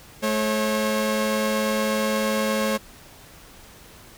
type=tone pair together; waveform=sawtooth; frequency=215.5 / 543 Hz; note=A3 / C#5; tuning=-36 / -36 cents; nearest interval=octave + major third; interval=1600 cents; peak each=-20 dBFS; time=0.22-2.78 s; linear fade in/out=20 ms; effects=pink hiss -47 dBFS RMS until 4.17 s